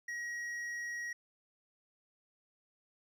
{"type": "tone with hard clipping", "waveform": "triangle", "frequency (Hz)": 1900, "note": "A#6", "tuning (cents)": 33, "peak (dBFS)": -39, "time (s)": [0.08, 1.13], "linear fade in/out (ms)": 5, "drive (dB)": 9, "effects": []}